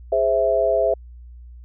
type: chord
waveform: sine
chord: Ab augmented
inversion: none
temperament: equal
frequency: 415.3 / 523.3 / 659.3 Hz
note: Ab4 / C5 / E5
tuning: 0 / 0 / 0 cents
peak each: -23 / -21 / -18 dBFS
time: 0.12-0.94 s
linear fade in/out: 5 ms
effects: added 60 Hz sine -38 dBFS peak until 1.64 s